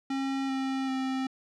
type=tone with pitch steps; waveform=square; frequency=270 / 266.6 / 263.2 Hz; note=C#4 / C4 / C4; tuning=-45 / +33 / +10 cents; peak=-29 dBFS; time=0.1-1.27 s; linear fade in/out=5 ms; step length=390 ms; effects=low-pass 5000 Hz 12 dB/octave